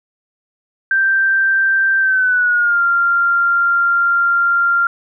sine tone with pitch glide, 1568 to 1388.9 Hz, G6 to F6, 0 to -10 cents, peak -11 dBFS, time 0.91-4.87 s, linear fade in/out 2 ms, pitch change -210 cents, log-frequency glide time 1.99-2.82 s, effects none

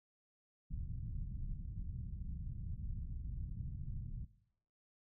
pink low-pass noise, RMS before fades -43 dBFS, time 0.7-4.25 s, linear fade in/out 10 ms, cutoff 150 Hz, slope 24 dB/octave, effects noise-tail reverb RT60 0.7 s tail -17 dB re dry

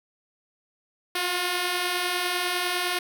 5% pulse beating tone pair, 349.2 / 359.1 Hz, F4 / F4, 0 / +48 cents, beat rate 9.9 Hz, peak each -21 / -14 dBFS, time 1.15-2.99 s, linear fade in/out 5 ms, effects none

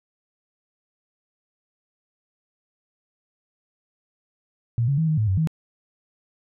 sine tone with pitch steps, 117.3 / 139.7 / 160.7 / 155.9 / 108.2 / 95 / 159.3 Hz, A#2 / C#3 / E3 / D#3 / A2 / F#2 / D#3, +11 / +14 / -44 / +4 / -29 / +46 / +41 cents, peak -18 dBFS, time 4.78-5.473 s, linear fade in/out 0 ms, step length 99 ms, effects none

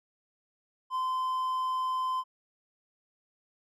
triangle tone, 1030 Hz, C6, 28 cents flat, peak -26 dBFS, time 0.9-2.24 s, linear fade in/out 50 ms, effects none

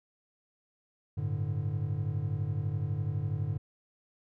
triangle chord, G suspended second, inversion none, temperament equal, 98 / 110 / 146.83 Hz, G2 / A2 / D3, 0 / 0 / 0 cents, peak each -32 dBFS, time 1.17-3.58 s, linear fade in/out 10 ms, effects none

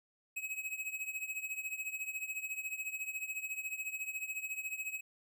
square tone with tremolo, 2553 Hz, D#7, 44 cents sharp, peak -35 dBFS, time 0.36-5.01 s, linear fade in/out 10 ms, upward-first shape triangle, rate 14 Hz, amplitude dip 85%, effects none

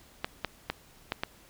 clicks, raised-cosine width 0.3 ms, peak -13 dBFS, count 5, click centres 0.245 / 0.447 / 0.7 / 1.121 / 1.235 s, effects pink hiss -57 dBFS RMS until 1.49 s

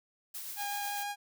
blue noise with tremolo, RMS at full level -40 dBFS, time 0.34-1.04 s, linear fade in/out 10 ms, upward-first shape triangle, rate 8.1 Hz, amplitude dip 40%
sawtooth tone with vibrato, 815 Hz, G#5, 33 cents flat, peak -31 dBFS, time 0.56-1.16 s, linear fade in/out 50 ms, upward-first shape triangle, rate 6.1 Hz, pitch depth 8 cents each way
effects none

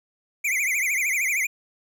square tone with vibrato, 2217 Hz, C#7, in tune, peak -22 dBFS, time 0.44-1.47 s, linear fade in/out 10 ms, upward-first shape triangle, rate 13 Hz, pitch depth 200 cents each way, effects none

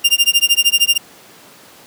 sawtooth tone with tremolo, 2800 Hz, F7, 4 cents sharp, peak -4 dBFS, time 0.04-0.98 s, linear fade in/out 10 ms, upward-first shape sine, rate 13 Hz, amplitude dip 100%, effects pink hiss -42 dBFS RMS until 1.86 s + high-pass 200 Hz 12 dB/octave

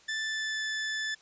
sawtooth tone with pitch glide, 1760 to 1745.8 Hz, A6 to A6, 0 to -14 cents, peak -27 dBFS, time 0.08-1.15 s, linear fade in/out 10 ms, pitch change -14 cents, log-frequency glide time 0.23-0.63 s, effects white hiss -59 dBFS RMS until 1.21 s + resampled to 16000 Hz

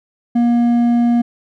sine tone with hard clipping, 237.7 Hz, A#3, 34 cents sharp, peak -12 dBFS, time 0.35-1.22 s, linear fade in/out 10 ms, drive 5 dB, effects none

